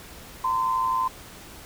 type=tone pair together; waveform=sine; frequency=918 / 1030.4 Hz; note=A#5 / C6; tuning=-27 / -27 cents; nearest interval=major second; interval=200 cents; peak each=-29 / -22 dBFS; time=0.44-1.08 s; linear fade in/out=5 ms; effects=pink hiss -44 dBFS RMS until 1.65 s